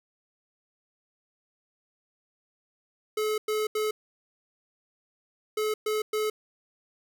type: tone bursts at uneven times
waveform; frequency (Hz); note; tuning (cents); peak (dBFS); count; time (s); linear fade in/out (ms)
square; 429.2; A4; -43; -26; 6; 3.17-3.38 / 3.48-3.67 / 3.75-3.91 / 5.57-5.74 / 5.86-6.02 / 6.13-6.3; 5
effects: none